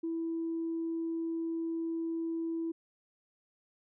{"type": "tone", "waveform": "sine", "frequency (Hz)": 329.6, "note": "E4", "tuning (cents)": 0, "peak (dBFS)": -31, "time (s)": [0.03, 2.72], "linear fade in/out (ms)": 10, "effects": ["tanh soft clip ceiling -27 dBFS"]}